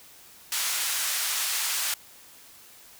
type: band-pass noise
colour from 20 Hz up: white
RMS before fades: -28 dBFS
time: 0.52-1.94 s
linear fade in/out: 2 ms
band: 1100 to 12000 Hz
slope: 12 dB/octave
effects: white hiss -51 dBFS RMS until 2.99 s